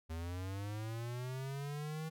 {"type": "linear sweep", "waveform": "square", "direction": "up", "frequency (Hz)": [79.4, 160.5], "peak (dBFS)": -40, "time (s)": [0.09, 2.1], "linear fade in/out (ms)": 20, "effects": []}